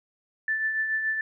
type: tone with tremolo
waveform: sine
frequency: 1760 Hz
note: A6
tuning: in tune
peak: -22 dBFS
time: 0.48-1.21 s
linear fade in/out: 2 ms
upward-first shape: triangle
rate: 7 Hz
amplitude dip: 50%
effects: none